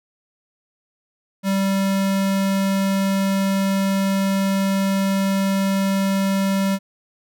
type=tone; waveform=square; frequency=194.7 Hz; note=G3; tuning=12 cents flat; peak=-18 dBFS; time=1.43-6.79 s; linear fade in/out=50 ms; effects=none